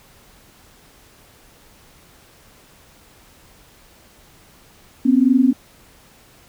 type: tone pair together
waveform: sine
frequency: 247.6 / 270.2 Hz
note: B3 / C#4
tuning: +5 / -44 cents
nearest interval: major second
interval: 151 cents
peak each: -14 dBFS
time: 5.05-5.53 s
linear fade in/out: 10 ms
effects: pink hiss -50 dBFS RMS until 6.48 s